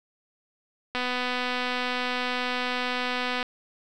click train, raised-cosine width 0.3 ms, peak -13 dBFS, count 618, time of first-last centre 0.95-3.428 s, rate 249 Hz, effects none

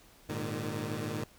15% pulse chord, Ab suspended second, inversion none, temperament equal with one note detuned, 103.83 / 116.54 / 151.75 Hz, Ab2 / Bb2 / Eb3, 0 / 0 / -43 cents, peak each -32 dBFS, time 0.29-1.24 s, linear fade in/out 5 ms, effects pink hiss -59 dBFS RMS until 1.38 s

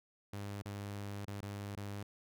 sawtooth tone with dropouts, 101.2 Hz, G#2, 44 cents flat, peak -37 dBFS, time 0.33-2.03 s, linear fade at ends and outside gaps 5 ms, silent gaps 0.621-0.656 / 1.253-1.277 / 1.408-1.427 / 1.754-1.77 s, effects none

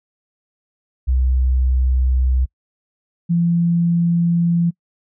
sine tone pair in turn, 63.9 / 170.59 Hz, C2 / F3, -40 / -40 cents, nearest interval octave + perfect fourth, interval 1700 cents, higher second, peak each -13 dBFS, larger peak neither, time 1.07-2.46 / 3.29-4.71 s, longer second, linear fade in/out 20 ms, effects noise-tail reverb RT60 0.1 s tail -26 dB re dry

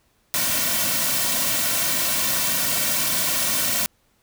white noise with comb filter, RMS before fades -22 dBFS, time 0.34-3.86 s, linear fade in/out 0 ms, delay 2.4 ms, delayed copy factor -0.7, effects pink hiss -64 dBFS RMS until 4.22 s

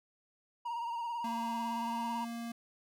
triangle tone with vibrato, 939 Hz, A#5, 12 cents sharp, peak -33 dBFS, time 0.65-2.25 s, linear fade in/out 10 ms, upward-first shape sine, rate 18 Hz, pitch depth 43 cents each way
square tone with pitch glide, 230 to 233.2 Hz, A#3 to A#3, -23 to +1 cents, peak -39 dBFS, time 1.24-2.52 s, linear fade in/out 5 ms, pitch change +24 cents, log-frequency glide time 1.6-2.3 s
effects none

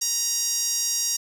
sawtooth tone with high-pass filter, 945 Hz, A#5, 23 cents sharp, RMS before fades -25 dBFS, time 0.01-1.17 s, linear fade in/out 10 ms, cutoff 5900 Hz, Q 4.6, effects none

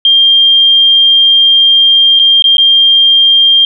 sine tone with dropouts, 3197 Hz, G7, 33 cents sharp, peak -3 dBFS, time 0.05-3.65 s, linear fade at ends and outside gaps 2 ms, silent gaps 2.192-2.196 / 2.423-2.441 / 2.57-2.581 s, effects none

